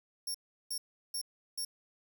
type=tone bursts; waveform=20% pulse; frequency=5500 Hz; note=F8; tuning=27 cents flat; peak=-29 dBFS; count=4; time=0.27-1.65 s; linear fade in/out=5 ms; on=75 ms; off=360 ms; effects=11-bit